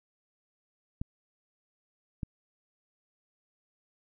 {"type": "clicks", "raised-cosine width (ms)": 5, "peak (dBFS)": -21, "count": 2, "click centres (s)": [1.015, 2.232], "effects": []}